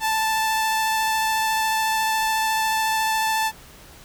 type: tone with vibrato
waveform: sawtooth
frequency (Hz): 880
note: A5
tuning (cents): 0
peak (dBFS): -16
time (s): 0-3.52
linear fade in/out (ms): 50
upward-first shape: sine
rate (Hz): 14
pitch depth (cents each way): 8
effects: pink hiss -46 dBFS RMS until 4.04 s